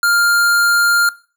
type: tone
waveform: square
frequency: 1402 Hz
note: F6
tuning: 6 cents sharp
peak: -12 dBFS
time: 0.03-1.09 s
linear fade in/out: 2 ms
effects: noise-tail reverb RT60 0.4 s tail -20 dB re dry